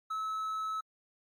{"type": "tone", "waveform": "triangle", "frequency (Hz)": 1297, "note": "E6", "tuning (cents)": -28, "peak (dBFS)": -31, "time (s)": [0.1, 0.81], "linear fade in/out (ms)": 10, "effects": ["AAC 64 kbps"]}